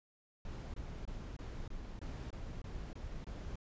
brown noise bursts, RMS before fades -44 dBFS, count 10, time 0.45-3.557 s, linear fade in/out 2 ms, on 290 ms, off 23 ms, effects resampled to 16000 Hz

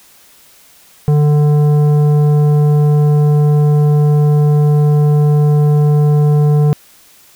sine tone with tanh clipping, 148.2 Hz, D3, 16 cents sharp, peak -9 dBFS, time 1.08-6.73 s, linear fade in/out 0 ms, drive 11 dB, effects white hiss -45 dBFS RMS until 7.35 s

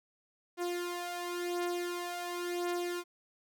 sawtooth beating tone pair, 350.7 / 351.64 Hz, F4 / F4, +7 / +12 cents, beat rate 0.94 Hz, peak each -35 / -32 dBFS, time 0.57-3.04 s, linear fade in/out 50 ms, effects none

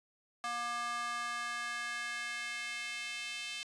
square tone with high-pass filter sweep, 238.1 Hz, A#3, 37 cents sharp, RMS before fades -39 dBFS, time 0.44-3.63 s, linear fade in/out 0 ms, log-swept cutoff 1000 to 2800 Hz, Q 2.4, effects resampled to 22050 Hz + 11-bit

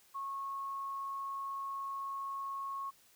sine tone, 1096 Hz, C#6, 20 cents flat, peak -37 dBFS, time 0.14-2.91 s, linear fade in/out 20 ms, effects white hiss -65 dBFS RMS until 3.15 s

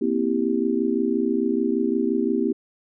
sine chord, C dominant seventh, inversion third, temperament just, 235.5 / 261.6 / 327 / 392.4 Hz, Bb3 / C4 / E4 / G4, +18 / 0 / -14 / +2 cents, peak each -25 dBFS, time 0.01-2.53 s, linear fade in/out 10 ms, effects none

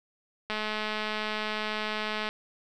click train, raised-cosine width 0.3 ms, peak -16 dBFS, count 384, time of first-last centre 0.5-2.29 s, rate 214 Hz, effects none

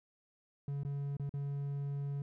triangle tone with dropouts, 141.2 Hz, C#3, 32 cents sharp, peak -33 dBFS, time 0.68-2.22 s, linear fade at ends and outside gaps 2 ms, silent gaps 0.834-0.849 / 1.168-1.197 / 1.294-1.339 s, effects none

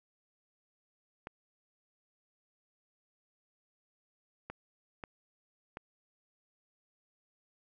clicks, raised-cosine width 0.5 ms, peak -26 dBFS, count 4, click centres 1.271 / 4.5 / 5.038 / 5.771 s, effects none

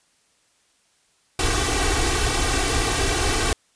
pink noise with comb filter, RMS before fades -21 dBFS, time 1.39-3.53 s, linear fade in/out 2 ms, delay 2.6 ms, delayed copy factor +0.85, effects white hiss -63 dBFS RMS until 3.75 s + resampled to 22050 Hz

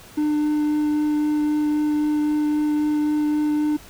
triangle tone with vibrato, 300 Hz, D4, 37 cents sharp, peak -16 dBFS, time 0.17-3.77 s, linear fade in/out 10 ms, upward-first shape triangle, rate 3.8 Hz, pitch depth 8 cents each way, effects pink hiss -45 dBFS RMS until 3.89 s

